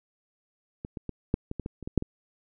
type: clicks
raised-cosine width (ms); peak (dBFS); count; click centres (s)
3; -22 / -22 / -20 / -10 / -20 / -19 / -20 / -27 / -21 / -7 / -20; 11; 0.849 / 0.972 / 1.093 / 1.341 / 1.514 / 1.597 / 1.661 / 1.827 / 1.875 / 1.977 / 2.024
effects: none